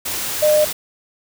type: tone in noise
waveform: sine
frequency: 606 Hz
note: D#5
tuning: 46 cents flat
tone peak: -11 dBFS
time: 0.42-0.65 s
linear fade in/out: 10 ms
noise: white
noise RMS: -24 dBFS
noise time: 0.05-0.73 s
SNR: +10 dB
effects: none